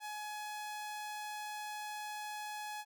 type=tone; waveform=sawtooth; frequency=843 Hz; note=G#5; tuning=26 cents sharp; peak=-37 dBFS; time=0-2.85 s; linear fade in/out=50 ms; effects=none